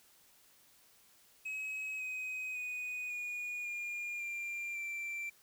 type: tone with pitch steps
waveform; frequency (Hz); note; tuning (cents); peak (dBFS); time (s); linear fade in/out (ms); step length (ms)
triangle; 2553 / 2518 / 2483 / 2449 / 2415 / 2382 / 2349; D#7 / D#7 / D#7 / D#7 / D7 / D7 / D7; +44 / +20 / -4 / -28 / +48 / +24 / 0; -36; 1.45-5.3; 10; 550
effects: white hiss -65 dBFS RMS until 5.42 s